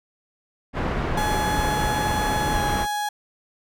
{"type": "low-pass noise", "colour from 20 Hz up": "pink", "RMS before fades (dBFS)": -25, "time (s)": [0.73, 2.87], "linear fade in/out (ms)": 50, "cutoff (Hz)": 1700, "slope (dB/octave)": 12}
{"type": "tone with pitch glide", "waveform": "35% pulse", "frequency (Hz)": [845, 832.9], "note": ["G#5", "G#5"], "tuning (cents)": [30, 5], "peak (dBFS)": -22, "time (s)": [1.17, 3.09], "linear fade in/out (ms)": 5, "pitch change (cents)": -25, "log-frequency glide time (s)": [2.52, 2.58]}
{"effects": []}